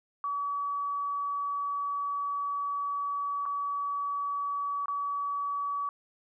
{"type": "tone with dropouts", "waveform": "sine", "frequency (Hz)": 1140, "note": "C#6", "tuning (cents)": 48, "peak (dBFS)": -29, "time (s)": [0.24, 5.89], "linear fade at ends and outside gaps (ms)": 1, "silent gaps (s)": [[3.455, 3.461], [4.858, 4.882]], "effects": []}